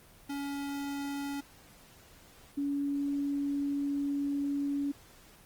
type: tone pair in turn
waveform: square / sine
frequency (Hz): 281.6 / 283.1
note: C#4 / C#4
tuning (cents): +27 / +37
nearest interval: unison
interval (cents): 10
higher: second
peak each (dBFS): -35 / -29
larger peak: second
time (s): 0.29-1.41 / 2.57-4.92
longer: second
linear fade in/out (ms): 10
effects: pink hiss -57 dBFS RMS until 5.45 s + Opus 24 kbps